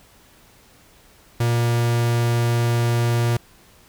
45% pulse tone, 118.3 Hz, A#2, 26 cents sharp, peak -17 dBFS, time 1.4-3.37 s, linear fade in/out 5 ms, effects pink hiss -52 dBFS RMS until 3.88 s

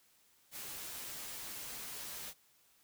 white noise with comb filter, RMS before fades -45 dBFS, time 0.51-2.34 s, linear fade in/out 50 ms, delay 11 ms, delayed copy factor -0.6, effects white hiss -69 dBFS RMS until 2.83 s

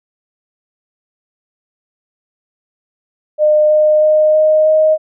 sine tone with pitch steps, 607 / 611.2 / 615.5 / 619.8 / 624.1 Hz, D#5 / D#5 / D#5 / D#5 / D#5, -43 / -31 / -19 / -7 / +5 cents, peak -7 dBFS, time 3.38-4.98 s, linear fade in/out 50 ms, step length 320 ms, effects none

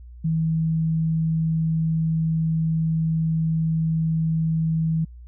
sine tone, 161.2 Hz, E3, 38 cents flat, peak -19 dBFS, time 0.24-5.05 s, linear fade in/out 10 ms, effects added 60 Hz sine -39 dBFS peak until 5.27 s

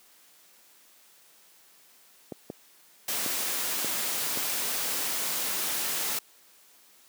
clicks, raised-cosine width 2 ms, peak -20 dBFS, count 5, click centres 2.322 / 2.501 / 3.262 / 3.846 / 4.373 s
white noise, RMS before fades -30 dBFS, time 3.08-6.19 s, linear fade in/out 5 ms
effects white hiss -58 dBFS RMS until 7.08 s + high-pass 200 Hz 12 dB/octave

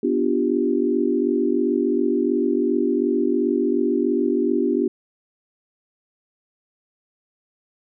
sine chord, G dominant seventh, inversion first, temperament equal, 246.9 / 293.7 / 349.2 / 392 Hz, B3 / D4 / F4 / G4, 0 / 0 / 0 / 0 cents, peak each -23 dBFS, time 0.03-4.88 s, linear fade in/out 5 ms, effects none

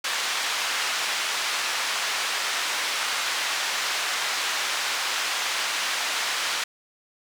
pink band-pass noise, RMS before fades -27 dBFS, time 0.04-6.64 s, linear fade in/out 5 ms, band 1200 to 6300 Hz, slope 12 dB/octave, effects none

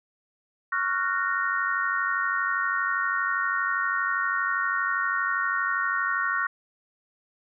sine chord, Gb major seventh, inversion second, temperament just, 1110 / 1387.5 / 1480 / 1850 Hz, Db6 / F6 / Gb6 / Bb6, +2 / -12 / 0 / -14 cents, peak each -29 dBFS, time 0.72-6.47 s, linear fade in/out 5 ms, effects none

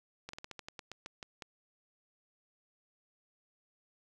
slowing click train, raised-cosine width 0.2 ms, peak -26 dBFS, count 12, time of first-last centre 0.29-1.422 s, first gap 44 ms, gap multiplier 1.16, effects 10-bit

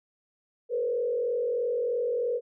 sine tone with frequency modulation, 483.1 Hz, B4, 38 cents flat, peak -25 dBFS, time 0.69-2.41 s, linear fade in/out 50 ms, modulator 43.1 Hz, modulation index 0.82, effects none

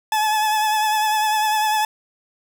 40% pulse tone with vibrato, 858 Hz, A5, 44 cents flat, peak -16 dBFS, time 0.12-1.85 s, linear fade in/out 2 ms, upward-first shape triangle, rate 10 Hz, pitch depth 36 cents each way, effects none

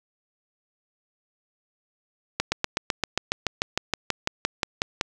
slowing click train, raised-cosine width 0.2 ms, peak -5 dBFS, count 18, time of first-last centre 2.4-5.011 s, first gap 120 ms, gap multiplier 1.03, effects none

